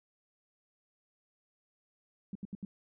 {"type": "tone bursts", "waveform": "sine", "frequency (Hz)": 196.3, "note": "G3", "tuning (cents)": 3, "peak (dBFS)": -36, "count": 4, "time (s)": [2.33, 2.65], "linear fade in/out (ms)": 2, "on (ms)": 23, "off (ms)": 76, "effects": []}